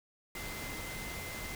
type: tone in noise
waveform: sine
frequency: 2067 Hz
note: C7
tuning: 22 cents flat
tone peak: -45 dBFS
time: 0.35-1.55 s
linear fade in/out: 2 ms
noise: pink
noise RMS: -42 dBFS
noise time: 0.35-1.55 s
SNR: -6 dB
effects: none